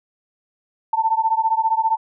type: beating tone pair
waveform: sine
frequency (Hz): 885 / 900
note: A5 / A5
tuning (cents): +10 / +39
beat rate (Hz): 15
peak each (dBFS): -19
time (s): 0.93-1.97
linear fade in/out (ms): 5
effects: none